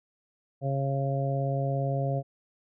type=harmonic tone; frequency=137.1 Hz; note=C#3; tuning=19 cents flat; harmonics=1 / 2 / 3 / 4 / 5; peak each=-27 / -39 / -38 / -33 / -34 dBFS; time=0.61-2.23 s; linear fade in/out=50 ms; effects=none